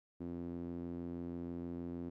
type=tone with band-pass filter; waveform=sawtooth; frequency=86.3 Hz; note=F2; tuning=20 cents flat; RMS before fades=-43 dBFS; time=0.2-2.1 s; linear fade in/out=10 ms; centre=280 Hz; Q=2.6; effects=none